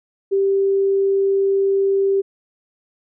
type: tone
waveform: sine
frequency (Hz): 392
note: G4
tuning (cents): 0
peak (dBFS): -14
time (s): 0.31-2.22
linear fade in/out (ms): 20
effects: none